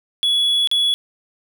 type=tone with dropouts; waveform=triangle; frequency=3385 Hz; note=G#7; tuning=32 cents sharp; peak=-13 dBFS; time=0.23-0.94 s; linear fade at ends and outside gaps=0 ms; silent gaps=0.674-0.714 s; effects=none